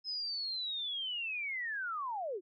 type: linear sweep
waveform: sine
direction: down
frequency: 5150 to 330.5 Hz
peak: -35 dBFS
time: 0.04-2.41 s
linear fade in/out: 50 ms
effects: none